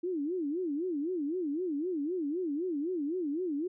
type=tone with vibrato; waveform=sine; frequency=324 Hz; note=E4; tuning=30 cents flat; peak=-30 dBFS; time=0.03-3.68 s; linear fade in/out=10 ms; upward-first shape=sine; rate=3.9 Hz; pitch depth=250 cents each way; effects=none